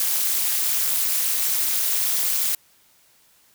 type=noise with amplitude modulation; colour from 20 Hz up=blue; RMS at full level=-18 dBFS; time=0-2.55 s; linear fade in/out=2 ms; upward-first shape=sine; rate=240 Hz; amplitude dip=95%; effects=white hiss -58 dBFS RMS until 3.54 s